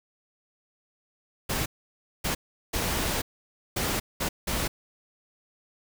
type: noise bursts at uneven times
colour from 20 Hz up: pink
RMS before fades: -28 dBFS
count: 6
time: 1.49-1.66 / 2.24-2.35 / 2.73-3.22 / 3.76-4 / 4.2-4.29 / 4.47-4.68 s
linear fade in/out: 10 ms
effects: none